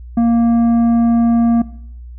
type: tone with tanh clipping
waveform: sine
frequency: 233.1 Hz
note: A#3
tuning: in tune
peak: -11 dBFS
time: 0.17-1.62 s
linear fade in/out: 5 ms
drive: 8 dB
effects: noise-tail reverb RT60 0.7 s tail -19 dB re dry + added 60 Hz sine -30 dBFS peak until 2.18 s